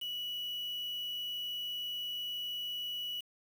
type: tone with quantisation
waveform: sine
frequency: 2937 Hz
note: F#7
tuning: 13 cents flat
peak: -36 dBFS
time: 0.01-3.21 s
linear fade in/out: 10 ms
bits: 8
effects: none